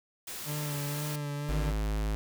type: noise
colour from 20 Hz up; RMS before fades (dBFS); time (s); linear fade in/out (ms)
white; -40; 0.27-1.16; 5
type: tone with vibrato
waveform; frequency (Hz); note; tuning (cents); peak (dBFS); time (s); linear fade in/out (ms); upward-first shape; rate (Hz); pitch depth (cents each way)
40% pulse; 146.83; D3; 0; -32; 0.45-1.74; 50; sine; 2; 31
type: tone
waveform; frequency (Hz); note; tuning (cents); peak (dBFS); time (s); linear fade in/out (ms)
square; 52.7; G#1; +26; -29; 1.49-2.15; 0
effects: none